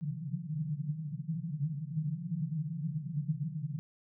pink band-pass noise, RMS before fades -36 dBFS, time 0.01-3.79 s, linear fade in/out 0 ms, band 140 to 170 Hz, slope 96 dB/octave, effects none

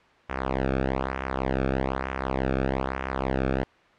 sawtooth tone with flanger, 66 Hz, C2, 16 cents sharp, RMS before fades -27 dBFS, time 0.29-3.64 s, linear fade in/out 10 ms, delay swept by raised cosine 0.23 to 1.02 ms, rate 1.1 Hz, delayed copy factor -0.85, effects white hiss -56 dBFS RMS until 3.98 s + low-pass 2000 Hz 12 dB/octave

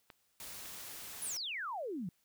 clicks, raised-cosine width 0.3 ms, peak -34 dBFS, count 2, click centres 0.102 / 0.658 s
white noise, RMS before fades -47 dBFS, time 0.4-1.37 s, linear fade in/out 0 ms
sine exponential sweep, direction down, 11120 to 160.9 Hz, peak -37 dBFS, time 1.22-2.09 s, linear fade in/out 2 ms
effects white hiss -75 dBFS RMS until 2.24 s

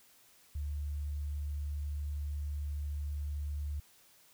sine tone, 73 Hz, D2, 10 cents flat, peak -34 dBFS, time 0.55-3.8 s, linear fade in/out 5 ms, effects white hiss -63 dBFS RMS until 4.33 s

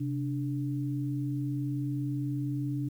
sine tone pair together, 132.4 / 292.5 Hz, C3 / D4, +21 / -7 cents, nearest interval octave + major second, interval 1372 cents, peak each -31 / -33 dBFS, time 0-2.89 s, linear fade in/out 10 ms, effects 10-bit

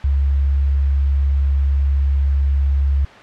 sine tone, 69.3 Hz, C#2, in tune, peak -13 dBFS, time 0.04-3.05 s, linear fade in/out 5 ms, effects white hiss -38 dBFS RMS until 3.22 s + low-pass 2000 Hz 12 dB/octave

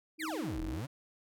sine tone with tremolo, 316.3 Hz, D#4, 29 cents sharp, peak -36 dBFS, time 0.18-0.82 s, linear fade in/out 50 ms, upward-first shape square, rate 20 Hz, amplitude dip 35%
35% pulse exponential two-way sweep, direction down then up, 2489 to 36.71 to 154 Hz, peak -35 dBFS, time 0.19-0.87 s, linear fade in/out 20 ms, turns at 0.62 s
effects none

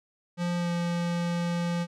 square tone with pitch glide, 174.61 to 172.5 Hz, F3 to F3, 0 to -21 cents, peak -27 dBFS, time 0.37-1.87 s, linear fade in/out 50 ms, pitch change -21 cents, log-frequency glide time 0.57-0.7 s, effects low-pass 7000 Hz 12 dB/octave

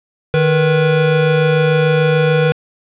square tone pair together, 153.36 / 486.9 Hz, D#3 / B4, -25 / -25 cents, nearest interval octave + minor sixth, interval 2000 cents, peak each -14 dBFS, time 0.34-2.52 s, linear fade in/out 0 ms, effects resampled to 8000 Hz + 8-bit

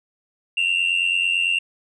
sine tone pair together, 2705 / 2794 Hz, E7 / F7, +44 / 0 cents, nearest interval minor second, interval 56 cents, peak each -19 dBFS, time 0.57-1.59 s, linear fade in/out 5 ms, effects tanh soft clip ceiling -14 dBFS

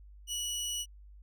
20% pulse tone, 2935 Hz, F#7, 15 cents flat, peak -28 dBFS, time 0.27-0.86 s, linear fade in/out 50 ms, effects added 50 Hz sine -50 dBFS peak until 1.22 s

